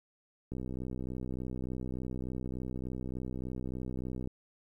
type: click train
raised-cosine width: 3 ms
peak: -26 dBFS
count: 239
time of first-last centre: 0.52-4.274 s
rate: 63.4 Hz
effects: 11-bit